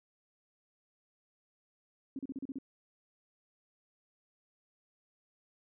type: tone bursts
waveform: sine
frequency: 269.7 Hz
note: C#4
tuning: 47 cents flat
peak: -36 dBFS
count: 7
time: 2.16-2.586 s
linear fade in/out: 2 ms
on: 30 ms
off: 36 ms
effects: none